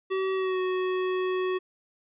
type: tone with pitch glide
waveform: square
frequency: 381.2 to 370.3 Hz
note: G4 to F#4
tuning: -48 to +1 cents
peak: -26 dBFS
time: 0.1-1.59 s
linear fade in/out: 20 ms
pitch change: -51 cents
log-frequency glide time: 0.34-0.6 s
effects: resampled to 8000 Hz